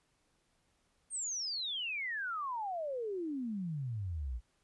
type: exponential sweep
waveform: sine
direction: down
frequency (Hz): 8870 to 55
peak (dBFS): -35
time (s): 1.1-4.41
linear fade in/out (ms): 50
effects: pink hiss -75 dBFS RMS until 4.63 s + resampled to 24000 Hz